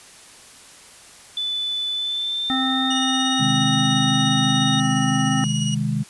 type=tone with pitch glide; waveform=sine; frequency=3494 to 3723 Hz; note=A7 to A#7; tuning=-13 to -3 cents; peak=-22 dBFS; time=1.37-4.8 s; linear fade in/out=2 ms; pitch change=+110 cents; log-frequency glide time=1.92-3.35 s
type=harmonic tone; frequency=261.6 Hz; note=C4; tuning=in tune; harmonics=1 / 3 / 5 / 7; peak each=-22 / -27 / -29 / -30 dBFS; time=2.5-5.44 s; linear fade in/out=0 ms
type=tone with tremolo; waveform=25% pulse; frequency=2900 Hz; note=F#7; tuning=35 cents flat; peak=-21 dBFS; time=2.9-5.75 s; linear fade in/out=10 ms; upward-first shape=sine; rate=17 Hz; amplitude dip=45%
type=chord; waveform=sine; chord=Ab major; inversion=first; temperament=just; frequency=129.78 / 155.74 / 207.7 Hz; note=C3 / Eb3 / Ab3; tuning=-14 / +2 / 0 cents; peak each=-24 dBFS; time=3.39-6.04 s; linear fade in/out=20 ms
effects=white hiss -45 dBFS RMS until 6.09 s + resampled to 24000 Hz